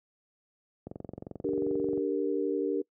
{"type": "click train", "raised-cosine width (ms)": 2, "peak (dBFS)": -25, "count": 26, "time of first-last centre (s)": [0.87, 1.976], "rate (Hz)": 22.6}
{"type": "chord", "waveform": "sine", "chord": "G minor", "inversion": "second", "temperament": "equal with one note detuned", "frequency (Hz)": [293.7, 392, 464], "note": ["D4", "G4", "Bb4"], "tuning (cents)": [0, 0, -8], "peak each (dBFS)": -31, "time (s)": [1.44, 2.82], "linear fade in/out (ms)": 10}
{"effects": ["noise-tail reverb RT60 0.1 s tail -22 dB re dry", "high-pass 100 Hz 12 dB/octave"]}